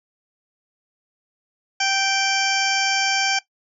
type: harmonic tone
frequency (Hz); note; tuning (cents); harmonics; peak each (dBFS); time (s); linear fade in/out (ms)
781; G5; -7; 1 / 2 / 3 / 4 / 6 / 7 / 8 / 9; -24 / -25 / -25 / -27 / -29 / -28 / -31 / -35; 1.8-3.39; 5
effects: noise-tail reverb RT60 0.1 s tail -17 dB re dry